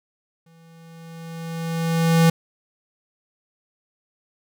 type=tone with exponential growth; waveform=square; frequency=165 Hz; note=E3; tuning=2 cents sharp; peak=-12 dBFS; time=0.46-2.3 s; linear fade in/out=5 ms; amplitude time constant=400 ms; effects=none